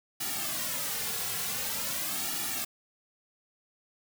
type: noise with flanger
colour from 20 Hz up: white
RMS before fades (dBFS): -33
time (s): 0.2-2.65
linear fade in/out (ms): 10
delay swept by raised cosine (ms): 1.9 to 3.3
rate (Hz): 0.46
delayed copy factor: -0.9
effects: none